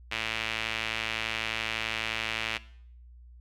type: tone with band-pass filter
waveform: sawtooth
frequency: 111.7 Hz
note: A2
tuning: 27 cents sharp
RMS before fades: -33 dBFS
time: 0.11-2.58 s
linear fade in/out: 10 ms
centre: 2600 Hz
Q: 2.3
effects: noise-tail reverb RT60 0.6 s tail -18 dB re dry + added 60 Hz sine -48 dBFS peak until 3.4 s